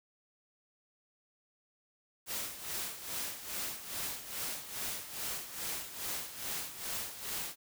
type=noise with tremolo; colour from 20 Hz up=white; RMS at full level=-37 dBFS; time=2.26-7.56 s; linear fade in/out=50 ms; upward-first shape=sine; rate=2.4 Hz; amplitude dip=70%; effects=none